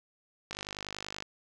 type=click train; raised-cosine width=0.2 ms; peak=-20 dBFS; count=37; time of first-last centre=0.51-1.224 s; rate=50.4 Hz; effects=none